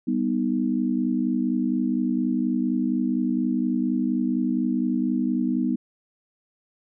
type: chord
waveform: sine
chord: G augmented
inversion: none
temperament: equal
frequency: 196 / 246.9 / 311.1 Hz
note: G3 / B3 / D#4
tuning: 0 / 0 / 0 cents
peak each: -27 / -23 / -27 dBFS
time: 0.07-5.76 s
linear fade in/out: 10 ms
effects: none